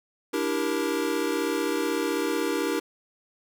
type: chord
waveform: square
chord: E half-diminished seventh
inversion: third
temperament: equal with one note detuned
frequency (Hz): 293.7 / 329.6 / 392 / 469.7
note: D4 / E4 / G4 / Bb4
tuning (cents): 0 / 0 / 0 / +13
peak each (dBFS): -31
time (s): 0.33-2.8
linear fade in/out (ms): 10
effects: none